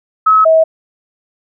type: tone pair in turn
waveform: sine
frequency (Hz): 1286 / 643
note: E6 / E5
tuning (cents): -43 / -43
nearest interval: octave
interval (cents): 1200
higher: first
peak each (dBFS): -5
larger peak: neither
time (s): 0.26-0.45 / 0.45-0.64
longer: neither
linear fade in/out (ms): 10
effects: none